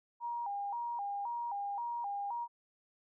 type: tone with vibrato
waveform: sine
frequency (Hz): 874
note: A5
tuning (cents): -12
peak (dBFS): -35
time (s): 0.2-2.48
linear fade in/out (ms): 50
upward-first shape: square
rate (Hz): 1.9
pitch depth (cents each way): 140
effects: none